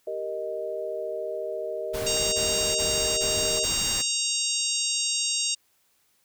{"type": "chord", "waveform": "sine", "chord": "Eb major", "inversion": "first", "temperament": "equal", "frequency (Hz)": [392, 466.2, 622.3], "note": ["G4", "Bb4", "Eb5"], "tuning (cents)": [0, 0, 0], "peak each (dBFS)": [-35, -34, -31], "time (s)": [0.07, 3.65], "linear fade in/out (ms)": 5}
{"type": "noise bursts", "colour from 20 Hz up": "pink", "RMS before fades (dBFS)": -34, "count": 5, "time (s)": [1.93, 4.026], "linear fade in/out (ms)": 20, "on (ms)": 400, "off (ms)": 24}
{"type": "harmonic tone", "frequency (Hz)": 932.3, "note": "A#5", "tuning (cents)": 0, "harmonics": [3, 4, 5, 6, 7, 8, 9], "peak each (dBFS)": [-32, -32, -32, -32, -32, -32, -32], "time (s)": [2.06, 5.55], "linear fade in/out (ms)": 10}
{"effects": ["white hiss -67 dBFS RMS until 6.24 s"]}